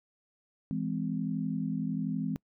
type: chord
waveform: sine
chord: E augmented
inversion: none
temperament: just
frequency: 164.81 / 206 / 257.5 Hz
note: E3 / G#3 / B#3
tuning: 0 / -14 / -28 cents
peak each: -34 dBFS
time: 0.71-2.36 s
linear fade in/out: 0 ms
effects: noise-tail reverb RT60 0.1 s tail -26 dB re dry